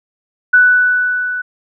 sine tone with level ramp, 1487 Hz, F#6, 8 cents sharp, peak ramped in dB -4 to -18 dBFS, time 0.53-1.42 s, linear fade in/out 10 ms, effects none

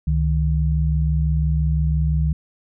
sine tone pair together, 69 / 154.9 Hz, C#2 / D#3, -7 / -7 cents, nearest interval octave + major second, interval 1400 cents, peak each -18 / -20 dBFS, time 0.07-2.33 s, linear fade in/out 5 ms, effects none

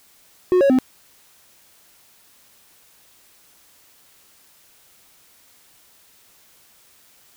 triangle tone with pitch steps, 364.4 / 554 / 258 Hz, F#4 / C#5 / C4, -26 / -1 / -24 cents, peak -10 dBFS, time 0.52-0.787 s, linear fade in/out 0 ms, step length 89 ms, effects white hiss -54 dBFS RMS until 7.36 s

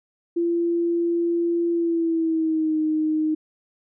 sine tone with pitch glide, 340.9 to 310.8 Hz, F4 to D#4, -42 to -2 cents, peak -19 dBFS, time 0.36-3.35 s, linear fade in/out 10 ms, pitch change -160 cents, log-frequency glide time 1.71-2.78 s, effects none

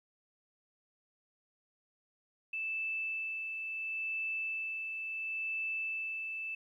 sine tone with tremolo, 2637 Hz, E7, in tune, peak -33 dBFS, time 2.53-6.55 s, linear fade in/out 5 ms, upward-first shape sine, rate 0.72 Hz, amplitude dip 35%, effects 12-bit

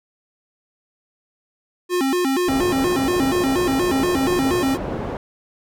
square tone with vibrato, 310 Hz, D#4, 6 cents flat, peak -18 dBFS, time 1.89-4.78 s, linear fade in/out 50 ms, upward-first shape square, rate 4.2 Hz, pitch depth 250 cents each way
white low-pass noise, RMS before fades -27 dBFS, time 2.48-5.17 s, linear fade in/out 2 ms, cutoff 560 Hz, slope 12 dB/octave
effects none

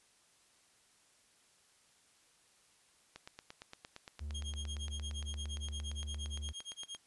click train, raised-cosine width 0.2 ms, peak -30 dBFS, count 34, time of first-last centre 3.16-6.949 s, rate 8.71 Hz
triangle tone, 73.42 Hz, D2, in tune, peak -37 dBFS, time 4.2-6.53 s, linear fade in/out 20 ms
sawtooth tone with tremolo, 3244 Hz, G#7, 41 cents flat, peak -38 dBFS, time 4.34-6.97 s, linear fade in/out 10 ms, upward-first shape sine, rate 8.6 Hz, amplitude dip 100%
effects white hiss -68 dBFS RMS until 7.06 s + resampled to 24000 Hz

